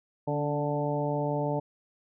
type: harmonic tone with a mistuned harmonic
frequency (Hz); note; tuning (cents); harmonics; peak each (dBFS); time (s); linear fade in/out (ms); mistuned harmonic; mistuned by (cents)
146.83; D3; 0; 1 / 2 / 3 / 4 / 5 / 6; -31 / -34 / -34 / -32 / -38 / -35; 0.27-1.6; 10; 2; -29
effects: none